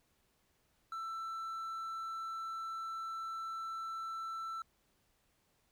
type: tone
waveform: triangle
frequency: 1332 Hz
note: E6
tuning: 18 cents sharp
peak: -37 dBFS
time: 0.92-4.62 s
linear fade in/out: 2 ms
effects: pink hiss -75 dBFS RMS until 5.71 s